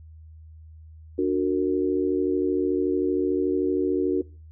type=chord; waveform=sine; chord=D augmented; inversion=none; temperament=just; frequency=293.7 / 367.1 / 458.9 Hz; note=D4 / F#4 / A#4; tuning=0 / -14 / -27 cents; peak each=-25 / -23 / -28 dBFS; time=1.18-4.22 s; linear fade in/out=10 ms; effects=noise-tail reverb RT60 0.4 s tail -23 dB re dry + added 79 Hz sine -43 dBFS peak until 4.51 s